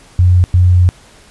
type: tone bursts at uneven times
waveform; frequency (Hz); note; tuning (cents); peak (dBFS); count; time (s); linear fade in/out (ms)
sine; 89.7; F2; +47; -5; 2; 0.19-0.44 / 0.54-0.89; 0
effects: pink hiss -43 dBFS RMS until 1.3 s + resampled to 24000 Hz